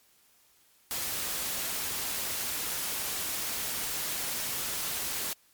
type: noise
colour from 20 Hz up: white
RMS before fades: -33 dBFS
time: 0.91-5.33 s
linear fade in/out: 0 ms
effects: white hiss -64 dBFS RMS until 5.53 s + MP3 96 kbps